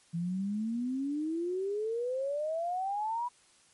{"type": "exponential sweep", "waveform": "sine", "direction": "up", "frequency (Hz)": [164.9, 987.8], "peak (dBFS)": -30, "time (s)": [0.13, 3.29], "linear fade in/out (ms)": 20, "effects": ["white hiss -63 dBFS RMS until 3.73 s", "MP3 48 kbps"]}